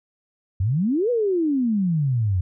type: exponential two-way sweep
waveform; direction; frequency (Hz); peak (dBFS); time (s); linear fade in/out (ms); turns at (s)
sine; up then down; 86.9 to 502 to 86.9; -18; 0.6-2.41; 5; 1.1
effects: none